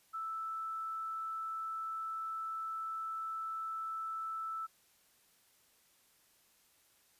sine tone, 1318.5 Hz, E6, in tune, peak -37 dBFS, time 0.13-4.67 s, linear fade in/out 20 ms, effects white hiss -69 dBFS RMS until 7.19 s + resampled to 32000 Hz

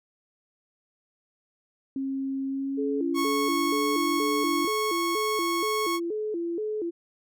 sine tone with pitch glide, 270 to 294.4 Hz, C#4 to D4, -45 to +4 cents, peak -27 dBFS, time 1.96-4.65 s, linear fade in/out 2 ms, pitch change +149 cents, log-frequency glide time 2.47-3.98 s
sine tone with vibrato, 381.4 Hz, G4, 47 cents flat, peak -27 dBFS, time 2.77-6.91 s, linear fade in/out 20 ms, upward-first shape square, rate 2.1 Hz, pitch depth 200 cents each way
sawtooth tone, 1100 Hz, C#6, 14 cents flat, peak -23 dBFS, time 3.14-6 s, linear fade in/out 50 ms
effects none

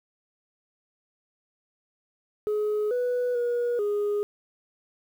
sine tone with pitch steps, 422.1 / 492.9 / 480.5 / 412.7 Hz, G#4 / B4 / B4 / G#4, +28 / -3 / -48 / -11 cents, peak -21 dBFS, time 2.47-4.23 s, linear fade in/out 0 ms, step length 440 ms, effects tanh soft clip ceiling -22 dBFS + 9-bit

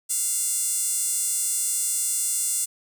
sawtooth tone with high-pass filter, 698.5 Hz, F5, in tune, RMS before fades -25 dBFS, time 0.09-2.66 s, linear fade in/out 20 ms, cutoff 8300 Hz, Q 3.4, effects none

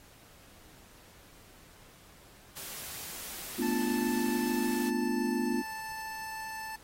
white noise, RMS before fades -42 dBFS, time 2.56-4.9 s, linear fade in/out 10 ms
sine chord, B half-diminished seventh, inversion third, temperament equal, 220 / 246.9 / 293.7 / 349.2 Hz, A3 / B3 / D4 / F4, 0 / 0 / 0 / 0 cents, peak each -35 / -31 / -36 / -34 dBFS, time 3.58-5.62 s, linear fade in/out 10 ms
25% pulse tone, 880 Hz, A5, in tune, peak -34 dBFS, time 3.62-6.76 s, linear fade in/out 5 ms
effects pink hiss -57 dBFS RMS until 6.83 s + AAC 48 kbps

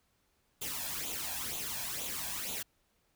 white noise with flanger, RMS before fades -38 dBFS, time 0.61-2.63 s, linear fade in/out 10 ms, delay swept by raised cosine 0.28 to 1.23 ms, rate 2.1 Hz, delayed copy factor +0.65, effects pink hiss -74 dBFS RMS until 3.15 s

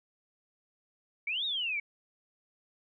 sine exponential two-way sweep, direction up then down, 2217 to 3820 to 2217 Hz, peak -30 dBFS, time 1.27-1.8 s, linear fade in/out 5 ms, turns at 1.45 s, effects none

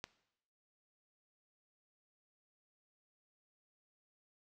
click, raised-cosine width 0.2 ms, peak -24 dBFS, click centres 0.041 s, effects noise-tail reverb RT60 0.8 s tail -18 dB re dry

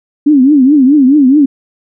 sine tone with vibrato, 277.2 Hz, C#4, in tune, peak -3 dBFS, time 0.26-1.46 s, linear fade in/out 10 ms, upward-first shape triangle, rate 4.7 Hz, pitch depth 200 cents each way, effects none

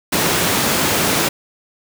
pink high-pass noise, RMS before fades -17 dBFS, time 0.12-1.29 s, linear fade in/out 10 ms, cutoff 140 Hz, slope 12 dB/octave, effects none

